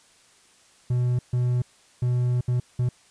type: tone bursts at uneven times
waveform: triangle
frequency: 123.47 Hz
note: B2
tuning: in tune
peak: -18 dBFS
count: 5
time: 0.9-1.19 / 1.33-1.62 / 2.02-2.41 / 2.48-2.6 / 2.79-2.89 s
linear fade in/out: 5 ms
effects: white hiss -57 dBFS RMS until 3.1 s + resampled to 22050 Hz